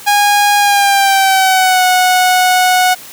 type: tone with pitch glide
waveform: sawtooth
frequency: 820 to 734.8 Hz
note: G#5 to F#5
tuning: -22 to -12 cents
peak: -4 dBFS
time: 0.06-2.95 s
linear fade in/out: 20 ms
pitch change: -190 cents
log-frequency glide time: 0.58-1.84 s
effects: white hiss -33 dBFS RMS until 3.12 s + high-pass 80 Hz 12 dB/octave